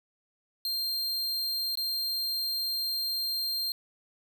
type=tone with dropouts; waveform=45% pulse; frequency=4186 Hz; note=C8; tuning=in tune; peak=-28 dBFS; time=0.65-3.72 s; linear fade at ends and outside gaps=1 ms; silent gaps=1.754-1.773 s; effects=none